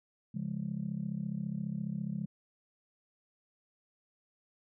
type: chord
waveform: sine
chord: Db major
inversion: none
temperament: just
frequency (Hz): 138.59 / 173.24 / 207.9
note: Db3 / F3 / Ab3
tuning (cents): 0 / -14 / +2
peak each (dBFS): -39 / -37 / -37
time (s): 0.34-2.26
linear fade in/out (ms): 10
effects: tanh soft clip ceiling -25 dBFS